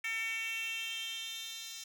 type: tone with high-pass filter sweep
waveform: 10% pulse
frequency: 450.6 Hz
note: A4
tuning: 41 cents sharp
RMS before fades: -39 dBFS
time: 0.04-1.84 s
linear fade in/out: 5 ms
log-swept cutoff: 2100 to 4400 Hz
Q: 5
effects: none